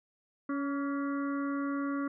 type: harmonic tone with a mistuned harmonic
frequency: 279.9 Hz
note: C#4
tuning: 17 cents sharp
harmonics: 1 / 2 / 4 / 5 / 6 / 7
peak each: -31 / -43 / -40 / -43 / -53 / -51 dBFS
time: 0.49-2.08 s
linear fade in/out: 5 ms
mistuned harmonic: 4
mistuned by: +30 cents
effects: none